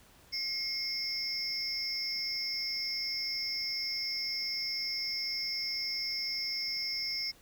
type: tone cluster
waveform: triangle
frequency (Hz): 2150 / 4982 / 5350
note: C7 / D#8 / E8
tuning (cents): +47 / +1 / +25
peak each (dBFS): -38 / -38 / -33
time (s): 0.32-7.32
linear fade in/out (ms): 20
effects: pink hiss -60 dBFS RMS until 7.41 s